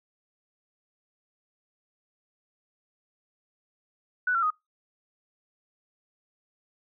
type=tone with pitch steps; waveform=sine; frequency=1483 / 1359.9 / 1247 Hz; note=F#6 / F6 / D#6; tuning=+4 / -46 / +3 cents; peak=-22 dBFS; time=4.27-4.504 s; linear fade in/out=5 ms; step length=78 ms; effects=noise-tail reverb RT60 0.2 s tail -26 dB re dry